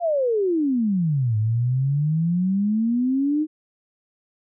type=exponential two-way sweep; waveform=sine; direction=down then up; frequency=713 to 105.8 to 314.1 Hz; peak=-18 dBFS; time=0-3.47 s; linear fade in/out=50 ms; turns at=1.37 s; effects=none